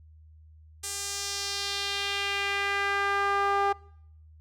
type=tone with band-pass filter sweep; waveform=sawtooth; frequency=399.9 Hz; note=G4; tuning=35 cents sharp; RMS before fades=-29 dBFS; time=0.83-3.73 s; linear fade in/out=10 ms; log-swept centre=8200 to 930 Hz; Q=1.8; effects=noise-tail reverb RT60 0.7 s tail -24 dB re dry + added 78 Hz sine -50 dBFS peak until 4.4 s